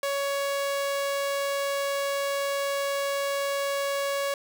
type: tone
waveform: sawtooth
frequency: 559 Hz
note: C#5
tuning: 14 cents sharp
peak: -22 dBFS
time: 0.03-4.34 s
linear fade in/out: 2 ms
effects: none